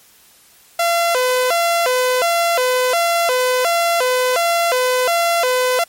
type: tone with vibrato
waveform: sawtooth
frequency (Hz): 587.3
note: D5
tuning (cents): 0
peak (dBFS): -10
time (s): 0.79-5.84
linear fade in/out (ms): 5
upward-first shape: square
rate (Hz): 1.4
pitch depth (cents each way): 260
effects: white hiss -49 dBFS RMS until 5.88 s + MP3 64 kbps